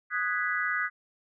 sine chord, G# minor seventh, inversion second, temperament equal, 1244.5 / 1480 / 1661.2 / 1975.5 Hz, D#6 / F#6 / G#6 / B6, 0 / 0 / 0 / 0 cents, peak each -33 / -31 / -32 / -32 dBFS, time 0.1-0.9 s, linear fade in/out 50 ms, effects none

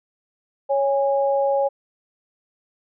sine tone pair together, 554.4 / 821.2 Hz, C#5 / G#5, 0 / -20 cents, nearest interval perfect fifth, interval 680 cents, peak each -18 / -23 dBFS, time 0.69-1.69 s, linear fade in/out 20 ms, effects none

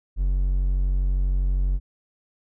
triangle tone, 46.25 Hz, F#1, in tune, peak -17 dBFS, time 0.16-1.8 s, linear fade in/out 50 ms, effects none

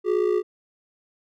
triangle ring-modulated tone, 392 Hz, G4, in tune, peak -14 dBFS, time 0.04-0.43 s, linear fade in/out 50 ms, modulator 28.7 Hz, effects none

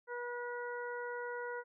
harmonic tone, 484.3 Hz, B4, 34 cents flat, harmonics 1 / 2 / 3 / 4, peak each -41 / -45 / -44 / -51 dBFS, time 0.07-1.64 s, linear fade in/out 50 ms, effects none

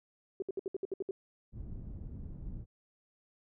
sine tone bursts, 385.4 Hz, G4, 29 cents flat, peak -32 dBFS, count 9, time 0.4-1.11 s, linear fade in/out 2 ms, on 22 ms, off 64 ms
pink low-pass noise, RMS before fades -43 dBFS, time 1.52-2.66 s, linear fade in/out 50 ms, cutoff 170 Hz, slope 12 dB/octave
effects none

